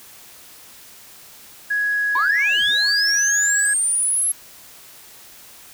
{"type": "tone with pitch glide", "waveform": "sine", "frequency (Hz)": [1668, 1657.4], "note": ["G#6", "G#6"], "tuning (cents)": [7, -4], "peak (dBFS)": -17, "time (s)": [1.7, 3.74], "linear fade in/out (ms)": 10, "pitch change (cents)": -11, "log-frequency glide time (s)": [2.14, 3.02]}
{"type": "linear sweep", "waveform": "sine", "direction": "up", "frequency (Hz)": [948, 11260], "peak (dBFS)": -16, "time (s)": [2.15, 4.32], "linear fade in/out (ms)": 5}
{"effects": ["tanh soft clip ceiling -11 dBFS", "white hiss -44 dBFS RMS until 5.73 s"]}